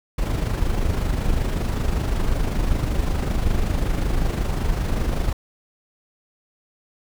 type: noise with amplitude modulation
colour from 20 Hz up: brown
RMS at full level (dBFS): -19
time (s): 0.18-5.33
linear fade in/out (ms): 5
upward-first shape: sine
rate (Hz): 25.3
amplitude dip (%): 50
effects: none